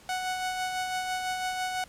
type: tone with tremolo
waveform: sawtooth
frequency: 740 Hz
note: F#5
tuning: in tune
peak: -24 dBFS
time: 0.09-1.84 s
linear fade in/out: 2 ms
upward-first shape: sine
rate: 6 Hz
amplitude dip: 35%
effects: pink hiss -54 dBFS RMS until 1.88 s + low-pass 11000 Hz 12 dB/octave